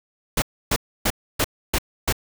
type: noise bursts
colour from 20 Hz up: pink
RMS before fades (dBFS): -20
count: 6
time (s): 0.37-2.126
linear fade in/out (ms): 5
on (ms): 51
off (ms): 290
effects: none